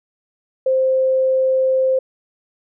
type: tone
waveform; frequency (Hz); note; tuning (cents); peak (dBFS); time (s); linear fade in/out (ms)
sine; 523.3; C5; 0; -13; 0.66-1.99; 5
effects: none